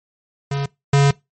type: tone pair in turn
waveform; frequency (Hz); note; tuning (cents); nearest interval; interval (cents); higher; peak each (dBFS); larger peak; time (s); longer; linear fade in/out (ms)
square; 140.1 / 140.59; C#3 / C#3; +19 / +25; unison; 6; second; -20 / -11; second; 0.51-0.66 / 0.93-1.11; second; 5
effects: noise-tail reverb RT60 0.2 s tail -22 dB re dry + MP3 32 kbps